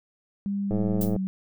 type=tone with pitch glide; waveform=sine; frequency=199.8 to 189.46 Hz; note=G3 to F#3; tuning=+33 to +41 cents; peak=-25 dBFS; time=0.46-1.27 s; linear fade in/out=0 ms; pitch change=-92 cents; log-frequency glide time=0.65-0.92 s
type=click train; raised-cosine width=2 ms; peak=-16 dBFS; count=49; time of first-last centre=0.71-1.163 s; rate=106 Hz
type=noise with exponential decay; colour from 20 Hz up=violet; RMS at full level=-28 dBFS; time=1.01-1.16 s; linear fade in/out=5 ms; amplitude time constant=32 ms
effects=none